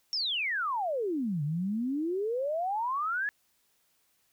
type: exponential two-way sweep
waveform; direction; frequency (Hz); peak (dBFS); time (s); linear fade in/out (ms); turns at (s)
sine; down then up; 5588 to 141.2 to 1732; -28; 0.13-3.29; 0; 1.43
effects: white hiss -71 dBFS RMS until 4.32 s